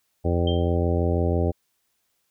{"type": "harmonic tone", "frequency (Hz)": 86.1, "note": "F2", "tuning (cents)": -24, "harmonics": [1, 2, 3, 4, 5, 6, 7, 9], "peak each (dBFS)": [-22, -29, -30, -29, -29, -31, -31, -35], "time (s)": [0.24, 1.52], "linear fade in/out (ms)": 20}
{"type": "tone with exponential decay", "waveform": "sine", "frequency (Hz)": 3161, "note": "G7", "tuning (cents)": 14, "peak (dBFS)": -27, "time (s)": [0.47, 0.76], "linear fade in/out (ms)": 5, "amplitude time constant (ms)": 62}
{"effects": ["white hiss -72 dBFS RMS until 2.3 s"]}